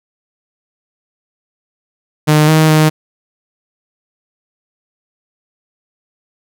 sawtooth tone with pitch steps, 152.3 / 157.1 / 155.2 Hz, D#3 / D#3 / D#3, -37 / +17 / -4 cents, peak -3 dBFS, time 2.27-2.9 s, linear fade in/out 20 ms, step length 210 ms, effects none

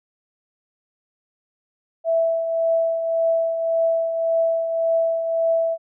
sine tone with tremolo, 659.3 Hz, E5, in tune, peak -15 dBFS, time 2.04-5.78 s, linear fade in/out 50 ms, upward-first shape triangle, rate 1.8 Hz, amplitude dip 55%, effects none

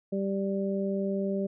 harmonic tone, 196 Hz, G3, in tune, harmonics 1 / 2 / 3, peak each -29 / -32 / -34 dBFS, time 0.12-1.47 s, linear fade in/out 10 ms, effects none

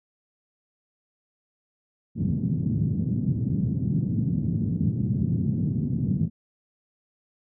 pink band-pass noise, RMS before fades -25 dBFS, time 2.15-6.3 s, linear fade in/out 50 ms, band 110 to 220 Hz, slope 24 dB/octave, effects none

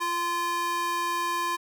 square tone with high-pass filter, 345.3 Hz, F4, 20 cents flat, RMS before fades -28 dBFS, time 0-1.57 s, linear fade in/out 20 ms, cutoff 860 Hz, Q 2.4, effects none

